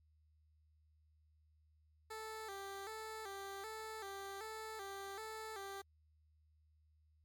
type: tone with vibrato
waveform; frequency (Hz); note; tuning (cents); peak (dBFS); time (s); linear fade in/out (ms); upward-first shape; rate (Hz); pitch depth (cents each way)
15% pulse; 415.3; G#4; 0; -39; 2.1-5.82; 10; square; 1.3; 95
effects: added 77 Hz sine -69 dBFS peak until 7.24 s + MP3 96 kbps